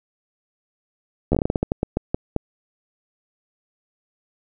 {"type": "slowing click train", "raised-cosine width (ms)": 2, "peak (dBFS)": -6, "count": 15, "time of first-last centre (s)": [1.32, 2.363], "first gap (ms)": 12, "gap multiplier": 1.25, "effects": []}